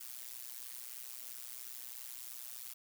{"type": "noise with amplitude modulation", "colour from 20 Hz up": "blue", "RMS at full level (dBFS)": -43, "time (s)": [0, 2.74], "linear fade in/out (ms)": 10, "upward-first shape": "sine", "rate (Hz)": 123, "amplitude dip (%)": 100, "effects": []}